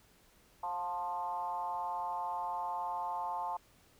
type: tone with frequency modulation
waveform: sine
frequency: 881 Hz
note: A5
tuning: 2 cents sharp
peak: -34 dBFS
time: 0.63-3.57 s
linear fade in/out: 5 ms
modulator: 174 Hz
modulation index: 1
effects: pink hiss -65 dBFS RMS until 3.99 s